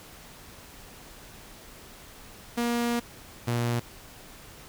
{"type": "tone pair in turn", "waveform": "sawtooth", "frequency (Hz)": [237.4, 119.15], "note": ["A#3", "A#2"], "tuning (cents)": [32, 38], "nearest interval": "octave", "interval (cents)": 1194, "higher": "first", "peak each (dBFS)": -21, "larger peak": "neither", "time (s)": [[2.57, 3], [3.47, 3.8]], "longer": "first", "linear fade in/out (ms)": 10, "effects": ["pink hiss -48 dBFS RMS until 4.68 s"]}